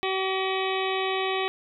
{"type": "harmonic tone with a mistuned harmonic", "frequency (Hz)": 380.6, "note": "F#4", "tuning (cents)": 49, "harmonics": [1, 2, 3, 5, 6, 7, 8, 9, 10], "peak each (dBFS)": [-28, -31, -33, -35, -36, -36, -37, -38, -38], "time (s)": [0.03, 1.48], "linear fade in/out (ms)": 0, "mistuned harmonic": 7, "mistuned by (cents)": -76, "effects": []}